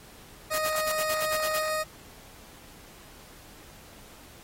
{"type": "tone", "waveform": "20% pulse", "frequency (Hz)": 622.3, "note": "D#5", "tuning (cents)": 0, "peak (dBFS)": -22, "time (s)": [0.5, 1.84], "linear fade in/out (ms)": 20}
{"type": "noise bursts", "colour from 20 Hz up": "white", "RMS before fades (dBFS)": -33, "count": 10, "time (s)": [0.53, 1.596], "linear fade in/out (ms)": 10, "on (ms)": 58, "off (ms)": 54}
{"effects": ["pink hiss -51 dBFS RMS until 4.43 s", "AAC 48 kbps"]}